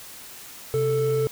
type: tone pair together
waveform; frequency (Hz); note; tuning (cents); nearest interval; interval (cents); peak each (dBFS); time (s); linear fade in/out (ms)
triangle; 130.81 / 440.8; C3 / A4; 0 / +3; octave + major sixth; 2103; -24 / -19; 0.74-1.27; 0
effects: white hiss -42 dBFS RMS until 1.31 s